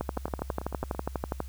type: two click trains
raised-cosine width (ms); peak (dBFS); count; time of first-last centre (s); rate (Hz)
1; -15 / -23; 18 / 8; 0.01-1.403 / 0.17-0.949; 12.2 / 8.99
effects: added 66 Hz sine -38 dBFS peak until 1.48 s + white hiss -56 dBFS RMS until 1.48 s